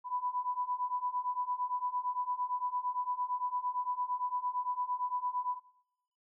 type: beating tone pair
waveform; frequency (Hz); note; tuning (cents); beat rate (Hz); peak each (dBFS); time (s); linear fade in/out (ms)
sine; 987.8 / 996.6; B5 / B5; 0 / +15; 8.8; -36 / -34; 0.04-5.6; 50
effects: noise-tail reverb RT60 1.0 s tail -25 dB re dry